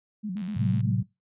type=tone with vibrato; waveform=sine; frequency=196 Hz; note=G3; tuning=in tune; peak=-29 dBFS; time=0.23-0.95 s; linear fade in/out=20 ms; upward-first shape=square; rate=8 Hz; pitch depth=130 cents each way
type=click train; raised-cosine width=0.2 ms; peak=-31 dBFS; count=38; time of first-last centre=0.37-0.806 s; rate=84.9 Hz
type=chord; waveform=sine; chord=F# diminished; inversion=first; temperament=equal; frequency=110 / 130.81 / 185 Hz; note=A2 / C3 / F#3; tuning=0 / 0 / 0 cents; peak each=-26 / -27 / -28 dBFS; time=0.56-1.03 s; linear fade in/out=10 ms
effects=noise-tail reverb RT60 0.2 s tail -21 dB re dry + resampled to 8000 Hz